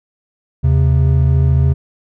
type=tone pair together; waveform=triangle; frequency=79.6 / 133.75 Hz; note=D#2 / C3; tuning=+40 / +38 cents; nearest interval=major sixth; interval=898 cents; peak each=-10 dBFS; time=0.63-1.74 s; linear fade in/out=20 ms; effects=none